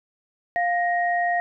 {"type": "tone pair together", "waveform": "sine", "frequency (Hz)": [702, 1874.1], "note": ["F5", "A#6"], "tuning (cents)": [9, 9], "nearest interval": "octave + perfect fourth", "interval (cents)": 1700, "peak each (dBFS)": [-21, -25], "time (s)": [0.56, 1.4], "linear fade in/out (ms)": 0, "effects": []}